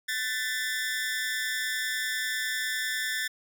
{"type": "tone with amplitude modulation", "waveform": "sawtooth", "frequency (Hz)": 1767, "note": "A6", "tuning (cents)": 7, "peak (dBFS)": -21, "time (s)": [0.08, 3.28], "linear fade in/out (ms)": 10, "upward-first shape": "sine", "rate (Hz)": 250, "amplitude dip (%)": 85, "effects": []}